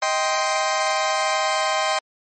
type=chord; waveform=sawtooth; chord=C minor; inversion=first; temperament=just; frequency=627.9 / 784.9 / 1046.5 Hz; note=Eb5 / G5 / C6; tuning=+16 / +2 / 0 cents; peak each=-20 dBFS; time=0.02-1.99 s; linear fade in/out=5 ms; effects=MP3 32 kbps

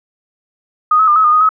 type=tone with pitch steps; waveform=sine; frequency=1240 / 1288 / 1202 / 1284 / 1220 / 1244 / 1280 Hz; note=D#6 / E6 / D6 / E6 / D#6 / D#6 / D#6; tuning=-6 / -41 / +40 / -46 / -34 / -1 / +49 cents; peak=-7 dBFS; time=0.91-1.491 s; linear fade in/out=5 ms; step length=83 ms; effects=none

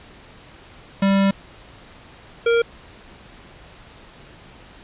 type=tone pair in turn; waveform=square; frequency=196 / 466.2 Hz; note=G3 / A#4; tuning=0 / 0 cents; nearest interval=octave + minor third; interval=1500 cents; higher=second; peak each=-15 dBFS; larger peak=neither; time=1.02-1.31 / 2.46-2.62 s; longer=first; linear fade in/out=5 ms; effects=pink hiss -45 dBFS RMS until 4.83 s + resampled to 8000 Hz

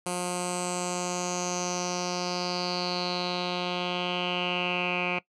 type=tone with low-pass filter sweep; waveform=10% pulse; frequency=178.6 Hz; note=F3; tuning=39 cents sharp; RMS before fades=-30 dBFS; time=0.06-5.19 s; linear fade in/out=5 ms; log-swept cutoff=9400 to 2400 Hz; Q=6; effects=noise-tail reverb RT60 0.1 s tail -20 dB re dry

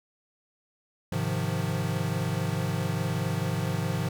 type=chord; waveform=square; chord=F minor seventh; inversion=first; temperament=equal; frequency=103.83 / 130.81 / 155.56 / 174.61 Hz; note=Ab2 / C3 / Eb3 / F3; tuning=0 / 0 / 0 / 0 cents; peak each=-33 dBFS; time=1.12-4.09 s; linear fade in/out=5 ms; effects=none

